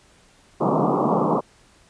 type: band-pass noise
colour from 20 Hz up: pink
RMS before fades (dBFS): -20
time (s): 0.6-1.41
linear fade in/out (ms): 20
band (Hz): 140 to 1200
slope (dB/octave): 96
effects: pink hiss -55 dBFS RMS until 1.89 s + resampled to 22050 Hz